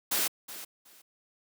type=noise with echo; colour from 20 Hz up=white; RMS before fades=-28 dBFS; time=0.11-0.28 s; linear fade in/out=10 ms; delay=370 ms; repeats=2; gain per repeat=-14 dB; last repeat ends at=1.02 s; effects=high-pass 200 Hz 12 dB/octave